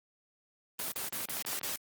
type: noise bursts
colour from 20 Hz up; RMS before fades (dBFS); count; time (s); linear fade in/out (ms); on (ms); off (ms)
white; -36; 6; 0.79-1.76; 2; 130; 38
type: click train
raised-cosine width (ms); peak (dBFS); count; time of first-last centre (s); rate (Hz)
0.3; -25; 12; 0.8-1.694; 12.3
effects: high-pass 100 Hz 12 dB/octave + Opus 24 kbps